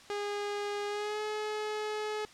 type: tone with pitch glide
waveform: sawtooth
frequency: 409.9 to 425.8 Hz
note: G#4 to G#4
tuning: -23 to +43 cents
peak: -29 dBFS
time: 0.1-2.25 s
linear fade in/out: 0 ms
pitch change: +66 cents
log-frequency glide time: 0.87-1.21 s
effects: white hiss -54 dBFS RMS until 2.33 s + low-pass 6000 Hz 12 dB/octave